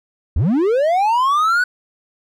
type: linear sweep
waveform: triangle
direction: up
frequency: 56.6 to 1500 Hz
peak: -11 dBFS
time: 0.36-1.64 s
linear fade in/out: 5 ms
effects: none